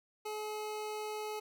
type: tone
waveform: 25% pulse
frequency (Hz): 426.3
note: G#4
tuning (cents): +45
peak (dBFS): -34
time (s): 0.25-1.4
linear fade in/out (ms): 10
effects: none